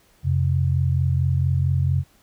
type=tone pair together; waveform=sine; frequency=89.17 / 133.6 Hz; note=F2 / C3; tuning=+37 / +36 cents; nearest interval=perfect fifth; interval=699 cents; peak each=-20 dBFS; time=0.23-2.04 s; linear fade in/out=50 ms; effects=pink hiss -58 dBFS RMS until 2.22 s